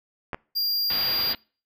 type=clicks; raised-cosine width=0.5 ms; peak=-15 dBFS; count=2; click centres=0.332 / 0.345 s
type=tone; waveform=square; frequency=4782 Hz; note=D8; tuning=30 cents sharp; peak=-23 dBFS; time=0.55-1.34 s; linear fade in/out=20 ms
type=low-pass noise; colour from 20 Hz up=white; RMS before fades=-34 dBFS; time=0.9-1.35 s; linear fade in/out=2 ms; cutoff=4600 Hz; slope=96 dB/octave
effects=noise-tail reverb RT60 0.4 s tail -25 dB re dry